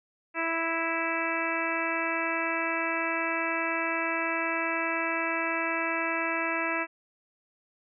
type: harmonic tone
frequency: 329.6 Hz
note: E4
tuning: in tune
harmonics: 1 / 2 / 3 / 4 / 5 / 6 / 7 / 8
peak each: -35 / -35 / -35 / -35 / -35 / -35 / -35 / -35 dBFS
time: 0.34-6.87 s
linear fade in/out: 50 ms
effects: none